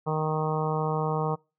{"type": "harmonic tone", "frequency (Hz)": 155.56, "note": "D#3", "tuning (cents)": 0, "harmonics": [1, 2, 3, 4, 5, 6, 7, 8], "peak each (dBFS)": [-28, -40, -30, -37, -33, -35, -35, -39], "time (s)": [0.06, 1.36], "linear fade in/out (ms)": 20, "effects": ["noise-tail reverb RT60 0.3 s tail -26 dB re dry"]}